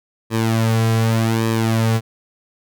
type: tone with flanger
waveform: sawtooth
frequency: 112.8 Hz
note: A2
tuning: 44 cents sharp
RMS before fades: -17 dBFS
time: 0.3-2.01 s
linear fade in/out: 50 ms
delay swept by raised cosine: 1.4 to 3.4 ms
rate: 0.85 Hz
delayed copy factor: -0.7
effects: none